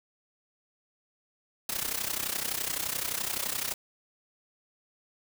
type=noise with amplitude modulation; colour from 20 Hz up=white; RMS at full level=-29 dBFS; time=1.69-3.74 s; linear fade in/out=2 ms; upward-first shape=sine; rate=31.7 Hz; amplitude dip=80%; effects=none